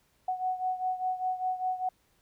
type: beating tone pair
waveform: sine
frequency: 740 / 745 Hz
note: F#5 / F#5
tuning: 0 / +12 cents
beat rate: 5 Hz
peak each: -30 / -34 dBFS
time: 0.28-1.89 s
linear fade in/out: 5 ms
effects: pink hiss -69 dBFS RMS until 2.21 s